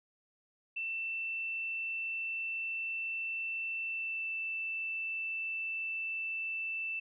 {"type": "tone with pitch glide", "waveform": "sine", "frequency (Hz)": [2674, 2657], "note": ["E7", "E7"], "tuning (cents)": [24, 13], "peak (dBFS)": -34, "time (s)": [0.76, 7], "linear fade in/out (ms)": 10, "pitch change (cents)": -11, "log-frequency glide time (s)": [3.85, 4.32], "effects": []}